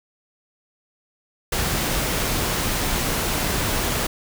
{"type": "noise", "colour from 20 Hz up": "pink", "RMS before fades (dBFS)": -23, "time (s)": [1.52, 4.07], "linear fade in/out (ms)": 5, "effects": []}